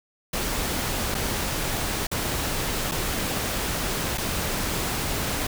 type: noise with dropouts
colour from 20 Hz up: pink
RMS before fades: -27 dBFS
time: 0.33-5.47 s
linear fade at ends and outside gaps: 5 ms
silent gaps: 1.145-1.149 / 2.07-2.114 / 2.914-2.918 / 4.176-4.18 s
effects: none